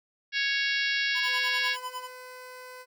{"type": "harmonic tone", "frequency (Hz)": 554.4, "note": "C#5", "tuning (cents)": 0, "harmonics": [3, 4, 5, 6, 7, 8, 9, 10], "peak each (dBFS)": [-29, -31, -33, -35, -36, -37, -38, -39], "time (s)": [0.32, 1.77], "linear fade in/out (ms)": 50}
{"type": "tone with tremolo", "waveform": "square", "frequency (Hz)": 1006, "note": "B5", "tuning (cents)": 32, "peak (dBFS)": -33, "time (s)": [1.14, 2.09], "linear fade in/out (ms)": 50, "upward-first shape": "sine", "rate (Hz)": 10, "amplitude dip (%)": 90}
{"type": "tone", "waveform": "15% pulse", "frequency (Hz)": 506, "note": "B4", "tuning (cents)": 42, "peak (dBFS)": -36, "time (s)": [1.25, 2.86], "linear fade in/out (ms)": 50}
{"effects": []}